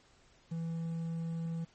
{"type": "tone with quantisation", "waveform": "triangle", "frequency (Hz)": 165.3, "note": "E3", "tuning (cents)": 5, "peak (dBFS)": -32, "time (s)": [0.51, 1.65], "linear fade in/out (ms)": 10, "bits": 10, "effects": ["pink hiss -65 dBFS RMS until 1.74 s", "MP3 32 kbps"]}